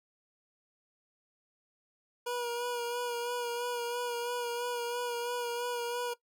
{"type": "tone with vibrato", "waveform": "25% pulse", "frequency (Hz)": 480.9, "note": "B4", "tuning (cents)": -46, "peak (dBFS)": -29, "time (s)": [2.26, 6.14], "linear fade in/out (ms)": 10, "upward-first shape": "sine", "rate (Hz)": 3, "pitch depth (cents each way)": 28, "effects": ["noise-tail reverb RT60 0.1 s tail -18 dB re dry"]}